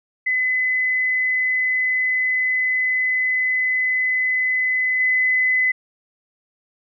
sine tone with level steps, 2019 Hz, B6, 38 cents sharp, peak -17 / -15 dBFS, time 0.26-5.72 s, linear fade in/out 10 ms, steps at 5 s, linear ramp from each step 2 ms, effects none

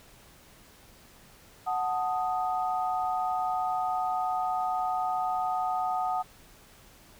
sine chord, D# diminished, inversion first, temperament equal, 740 / 880 / 1244.5 Hz, F#5 / A5 / D#6, 0 / 0 / 0 cents, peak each -28 / -34 / -33 dBFS, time 1.66-6.23 s, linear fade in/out 20 ms, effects pink hiss -55 dBFS RMS until 7.19 s

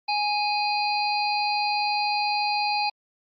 harmonic tone with a mistuned harmonic, 830.6 Hz, G#5, in tune, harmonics 1 / 3 / 5 / 6, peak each -24 / -29 / -31 / -32 dBFS, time 0.08-2.9 s, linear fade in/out 10 ms, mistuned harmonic 6, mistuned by -93 cents, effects Opus 48 kbps

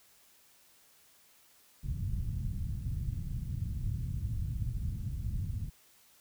white low-pass noise, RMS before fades -35 dBFS, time 1.83-5.7 s, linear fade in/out 10 ms, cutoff 130 Hz, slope 24 dB/octave, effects white hiss -63 dBFS RMS until 6.2 s

